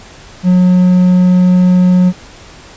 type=tone; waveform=triangle; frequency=181.4 Hz; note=F#3; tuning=34 cents flat; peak=-3 dBFS; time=0.43-2.13 s; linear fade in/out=50 ms; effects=pink hiss -36 dBFS RMS until 2.76 s + resampled to 16000 Hz